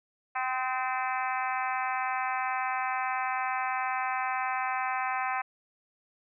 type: harmonic tone with a mistuned harmonic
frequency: 257.8 Hz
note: C4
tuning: 26 cents flat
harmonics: 3 / 4 / 5 / 6 / 7 / 8 / 9 / 10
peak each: -32 / -34 / -36 / -38 / -39 / -40 / -41 / -42 dBFS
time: 0.35-5.42 s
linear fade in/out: 10 ms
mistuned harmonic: 5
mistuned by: -20 cents
effects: none